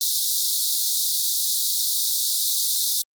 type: high-pass noise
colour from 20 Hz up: pink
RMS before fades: -22 dBFS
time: 0.01-3.02 s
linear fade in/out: 2 ms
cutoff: 3600 Hz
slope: 96 dB/octave
effects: Opus 32 kbps